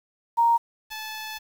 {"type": "tone pair in turn", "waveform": ["sine", "10% pulse"], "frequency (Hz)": [932.3, 868.1], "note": ["A#5", "A5"], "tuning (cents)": [0, -24], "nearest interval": "minor second", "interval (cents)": 124, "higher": "first", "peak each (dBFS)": [-16, -25], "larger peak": "first", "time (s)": [[0.37, 0.58], [0.9, 1.39]], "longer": "second", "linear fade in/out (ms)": 20, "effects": ["8-bit"]}